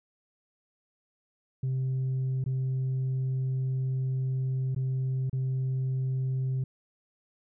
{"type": "tone with dropouts", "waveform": "sine", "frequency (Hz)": 130.81, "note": "C3", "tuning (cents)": 0, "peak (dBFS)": -24, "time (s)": [1.63, 6.64], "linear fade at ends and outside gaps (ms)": 5, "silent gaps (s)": [[2.441, 2.461], [4.748, 4.762], [5.297, 5.329]], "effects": ["tanh soft clip ceiling -25 dBFS"]}